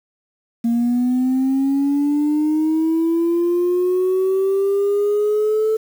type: linear sweep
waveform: sine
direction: up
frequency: 231.2 to 440 Hz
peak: -13 dBFS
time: 0.64-5.77 s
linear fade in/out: 10 ms
effects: tanh soft clip ceiling -12 dBFS + 7-bit